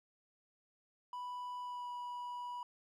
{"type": "tone with pitch glide", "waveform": "triangle", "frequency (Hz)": [987.8, 977], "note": ["B5", "B5"], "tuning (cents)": [0, -19], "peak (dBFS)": -39, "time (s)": [1.13, 2.63], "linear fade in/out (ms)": 2, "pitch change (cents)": -19, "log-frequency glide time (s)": [1.61, 1.9], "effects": []}